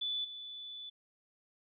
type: tone with level steps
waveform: sine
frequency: 3477 Hz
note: A7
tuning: 21 cents flat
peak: -33 / -43 dBFS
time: 0.01-0.9 s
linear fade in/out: 10 ms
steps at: 0.24 s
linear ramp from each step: 10 ms
effects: none